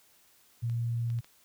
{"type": "tone", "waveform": "sine", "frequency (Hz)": 117.4, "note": "A#2", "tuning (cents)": 13, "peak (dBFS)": -28, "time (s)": [0.62, 1.21], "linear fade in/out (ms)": 20}
{"type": "clicks", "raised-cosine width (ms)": 0.2, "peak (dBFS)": -35, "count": 4, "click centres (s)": [0.698, 1.102, 1.188, 1.245]}
{"effects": ["white hiss -63 dBFS RMS until 1.44 s"]}